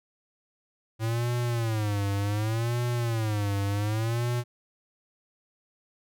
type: tone with vibrato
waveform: square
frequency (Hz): 110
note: A2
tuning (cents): 0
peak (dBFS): -26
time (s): 0.99-4.44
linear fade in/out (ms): 50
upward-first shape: sine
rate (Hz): 0.67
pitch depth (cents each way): 170
effects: none